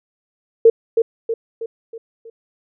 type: tone with echo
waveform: sine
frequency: 455.2 Hz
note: A#4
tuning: 41 cents flat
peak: -5 dBFS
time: 0.65-0.7 s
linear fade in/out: 5 ms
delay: 320 ms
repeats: 5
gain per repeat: -6 dB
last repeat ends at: 2.3 s
effects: none